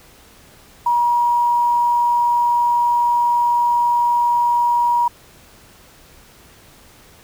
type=tone with quantisation; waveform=sine; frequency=956 Hz; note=A#5; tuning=43 cents sharp; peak=-13 dBFS; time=0.86-5.08 s; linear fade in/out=5 ms; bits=7; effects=pink hiss -47 dBFS RMS until 7.23 s